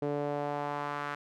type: tone with band-pass filter sweep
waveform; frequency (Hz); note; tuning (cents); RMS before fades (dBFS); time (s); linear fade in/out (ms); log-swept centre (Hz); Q
sawtooth; 145.2; D3; -19; -34; 0.02-1.15; 5; 440 to 1400; 1.9
effects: none